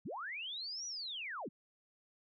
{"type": "linear two-way sweep", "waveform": "sine", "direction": "up then down", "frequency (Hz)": [102, 5920, 125.6], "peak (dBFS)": -40, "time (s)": [0.05, 1.49], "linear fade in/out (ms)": 10, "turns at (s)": 0.86, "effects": []}